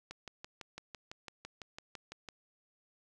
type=click train; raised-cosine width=0.2 ms; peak=-27 dBFS; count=14; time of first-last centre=0.11-2.288 s; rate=5.97 Hz; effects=none